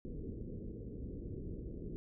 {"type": "low-pass noise", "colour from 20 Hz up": "pink", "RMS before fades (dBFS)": -44, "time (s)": [0.05, 1.96], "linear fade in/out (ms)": 0, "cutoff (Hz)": 460, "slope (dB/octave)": 48, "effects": []}